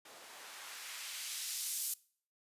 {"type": "noise with band-pass filter sweep", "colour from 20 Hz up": "blue", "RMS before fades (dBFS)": -43, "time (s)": [0.05, 1.94], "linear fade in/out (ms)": 5, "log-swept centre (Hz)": [410, 9300], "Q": 0.72, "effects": ["noise-tail reverb RT60 0.5 s tail -22 dB re dry", "resampled to 32000 Hz"]}